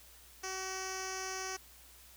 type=tone with low-pass filter; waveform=10% pulse; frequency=378.2 Hz; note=F#4; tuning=38 cents sharp; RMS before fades=-40 dBFS; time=0.43-1.57 s; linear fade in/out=10 ms; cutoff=6400 Hz; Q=4.1; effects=added 60 Hz sine -62 dBFS peak until 2.16 s + white hiss -58 dBFS RMS until 2.16 s